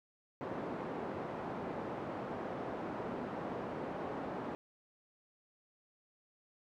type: band-pass noise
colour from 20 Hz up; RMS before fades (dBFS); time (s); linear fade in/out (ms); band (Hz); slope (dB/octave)
pink; -41; 0.41-4.55; 0; 220 to 940; 12
effects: none